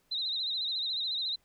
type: tone with vibrato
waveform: sine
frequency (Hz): 3886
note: B7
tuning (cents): -29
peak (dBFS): -30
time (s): 0.11-1.36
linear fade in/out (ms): 10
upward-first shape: sine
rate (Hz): 14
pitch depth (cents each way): 95
effects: pink hiss -71 dBFS RMS until 1.44 s